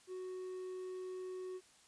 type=tone; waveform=triangle; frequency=370 Hz; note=F#4; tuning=in tune; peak=-40 dBFS; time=0.07-1.61 s; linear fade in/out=50 ms; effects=white hiss -65 dBFS RMS until 1.87 s + resampled to 22050 Hz